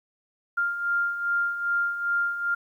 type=beating tone pair; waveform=sine; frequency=1396.9 / 1399.4 Hz; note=F6 / F6; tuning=0 / +3 cents; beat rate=2.5 Hz; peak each=-31 / -24 dBFS; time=0.57-2.55 s; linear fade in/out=10 ms; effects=10-bit